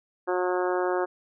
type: harmonic tone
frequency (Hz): 181.1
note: F#3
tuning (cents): -37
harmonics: 2 / 3 / 4 / 5 / 6 / 7 / 8 / 9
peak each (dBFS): -26 / -30 / -32 / -34 / -36 / -37 / -38 / -39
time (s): 0.27-1.06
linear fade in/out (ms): 20
effects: none